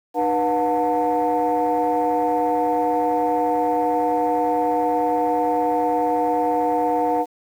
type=tone cluster; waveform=sine; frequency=304 / 487.1 / 722 / 894 Hz; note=D#4 / B4 / F#5 / A5; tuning=-40 / -24 / -43 / +27 cents; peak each=-24 / -22 / -20 / -23 dBFS; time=0.14-7.26 s; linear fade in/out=50 ms; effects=tanh soft clip ceiling -11 dBFS + 8-bit